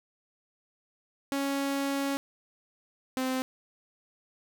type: tone pair in turn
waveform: sawtooth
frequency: 277.2 / 259.2 Hz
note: C#4 / C4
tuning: 0 / -16 cents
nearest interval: minor second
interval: 116 cents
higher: first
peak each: -24 dBFS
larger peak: neither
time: 1.32-2.17 / 3.17-3.42 s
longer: first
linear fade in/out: 0 ms
effects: none